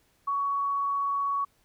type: tone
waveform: sine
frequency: 1121 Hz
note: C#6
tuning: 19 cents sharp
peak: -25 dBFS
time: 0.27-1.45 s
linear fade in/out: 10 ms
effects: pink hiss -67 dBFS RMS until 1.64 s